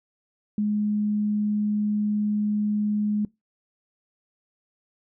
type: tone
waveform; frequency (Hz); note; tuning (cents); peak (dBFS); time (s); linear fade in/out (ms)
sine; 209.3; G#3; +14; -21; 0.58-3.25; 2
effects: noise-tail reverb RT60 0.2 s tail -23 dB re dry